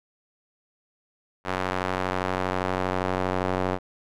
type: tone with band-pass filter sweep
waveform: square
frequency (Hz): 46.25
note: F#1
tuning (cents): 0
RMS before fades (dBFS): -27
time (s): 1.44-3.79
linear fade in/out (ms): 50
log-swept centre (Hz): 1200 to 690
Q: 0.79
effects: none